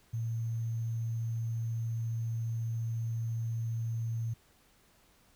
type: tone with sample-and-hold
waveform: sine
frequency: 114.3 Hz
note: A#2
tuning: 34 cents flat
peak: -31 dBFS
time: 0.13-4.34 s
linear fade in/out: 10 ms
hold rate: 6300 Hz
effects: pink hiss -65 dBFS RMS until 5.35 s